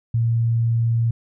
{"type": "tone", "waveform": "sine", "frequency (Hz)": 115.7, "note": "A#2", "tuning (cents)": -13, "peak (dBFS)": -16, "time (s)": [0.14, 1.11], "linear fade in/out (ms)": 5, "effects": []}